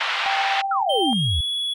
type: band-pass noise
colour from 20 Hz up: white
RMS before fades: -24 dBFS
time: 0-0.62 s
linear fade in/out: 10 ms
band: 750 to 3200 Hz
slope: 24 dB/octave
type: tone with tremolo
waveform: sine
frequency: 784 Hz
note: G5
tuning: in tune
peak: -20 dBFS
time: 0.26-1.13 s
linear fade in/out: 0 ms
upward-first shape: sine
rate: 16 Hz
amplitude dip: 40%
type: exponential sweep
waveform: sine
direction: down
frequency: 1439 to 65.41 Hz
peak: -20 dBFS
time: 0.71-1.41 s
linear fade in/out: 5 ms
type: tone with pitch glide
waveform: triangle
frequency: 3136 to 3381 Hz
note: G7 to G#7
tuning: 0 to +30 cents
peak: -21 dBFS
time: 0.89-1.74 s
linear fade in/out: 10 ms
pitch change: +130 cents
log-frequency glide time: 1.01-1.41 s
effects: none